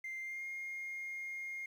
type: tone with pitch glide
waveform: sine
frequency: 2093 to 2130 Hz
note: C7 to C7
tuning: 0 to +30 cents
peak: -38 dBFS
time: 0.04-1.66 s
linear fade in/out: 5 ms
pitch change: +30 cents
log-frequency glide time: 0.2-0.45 s
effects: tanh soft clip ceiling -38 dBFS + 11-bit